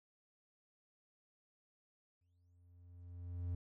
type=tone with exponential growth; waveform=triangle; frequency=87.8 Hz; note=F2; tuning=10 cents sharp; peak=-34 dBFS; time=2.21-3.55 s; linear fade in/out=5 ms; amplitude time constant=290 ms; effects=none